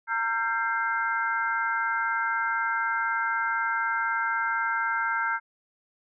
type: tone cluster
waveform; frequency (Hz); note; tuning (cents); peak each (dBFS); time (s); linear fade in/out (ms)
sine; 918 / 1362 / 1582 / 2101; A#5 / F6 / G6 / C7; -27 / -44 / +15 / +7; -30 / -29 / -28 / -36; 0.07-5.4; 50
effects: none